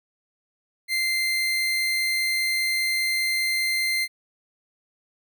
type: tone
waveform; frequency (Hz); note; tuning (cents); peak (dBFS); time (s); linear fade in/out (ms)
30% pulse; 2085; C7; -7; -19; 0.88-4.08; 50
effects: none